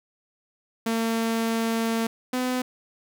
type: tone pair in turn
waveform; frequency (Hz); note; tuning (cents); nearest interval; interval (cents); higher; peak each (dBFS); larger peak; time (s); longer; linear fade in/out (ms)
sawtooth; 227 / 252.8; A#3 / B3; -46 / +41; major second; 187; second; -19 / -20; first; 0.86-2.07 / 2.33-2.62; first; 5
effects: none